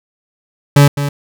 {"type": "tone with echo", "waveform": "40% pulse", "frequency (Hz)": 142.9, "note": "D3", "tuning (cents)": -47, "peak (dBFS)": -3, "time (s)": [0.76, 0.88], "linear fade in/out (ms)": 5, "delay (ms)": 210, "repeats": 1, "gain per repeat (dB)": -11, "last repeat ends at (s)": 1.09, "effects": []}